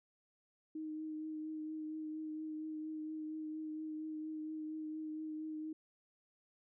sine tone with vibrato, 311.1 Hz, D#4, in tune, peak -40 dBFS, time 0.75-5.73 s, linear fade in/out 5 ms, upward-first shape triangle, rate 4.3 Hz, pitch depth 20 cents each way, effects none

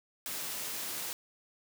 white high-pass noise, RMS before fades -38 dBFS, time 0.26-1.13 s, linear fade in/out 0 ms, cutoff 120 Hz, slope 12 dB/octave, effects none

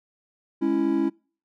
triangle chord, C# minor, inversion second, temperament equal with one note detuned, 207.7 / 277.2 / 331 Hz, G#3 / C#4 / E4, 0 / 0 / +7 cents, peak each -27 / -22 / -21 dBFS, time 0.61-1.1 s, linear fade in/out 20 ms, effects noise-tail reverb RT60 0.4 s tail -26 dB re dry

